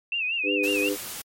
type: tone with vibrato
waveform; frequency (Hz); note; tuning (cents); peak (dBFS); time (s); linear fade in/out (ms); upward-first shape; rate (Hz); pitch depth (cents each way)
sine; 2637; E7; 0; -24; 0.12-0.89; 2; sine; 5.5; 110
type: harmonic tone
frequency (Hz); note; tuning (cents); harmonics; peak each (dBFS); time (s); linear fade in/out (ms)
100.4; G2; +42; 3 / 4 / 5; -27 / -28 / -29; 0.43-0.97; 50
type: noise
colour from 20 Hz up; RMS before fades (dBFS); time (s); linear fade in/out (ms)
white; -35; 0.63-1.22; 10
effects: MP3 64 kbps